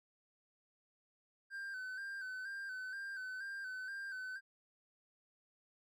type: tone with vibrato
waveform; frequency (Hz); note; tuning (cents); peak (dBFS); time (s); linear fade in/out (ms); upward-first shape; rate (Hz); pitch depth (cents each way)
triangle; 1553; G6; -17; -40; 1.5-4.41; 50; square; 2.1; 43
effects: none